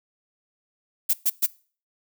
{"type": "noise bursts", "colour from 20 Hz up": "violet", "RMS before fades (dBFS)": -20, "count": 3, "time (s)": [1.09, 1.465], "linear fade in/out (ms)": 10, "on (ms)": 45, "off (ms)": 120, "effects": ["noise-tail reverb RT60 0.4 s tail -22 dB re dry"]}